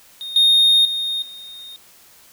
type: tone with level steps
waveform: triangle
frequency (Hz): 3694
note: A#7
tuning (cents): -16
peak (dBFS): -26 / -9 / -19 / -33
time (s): 0.21-1.76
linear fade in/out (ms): 0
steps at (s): 0.36 / 0.85 / 1.22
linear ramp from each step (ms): 2
effects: white hiss -49 dBFS RMS until 2.32 s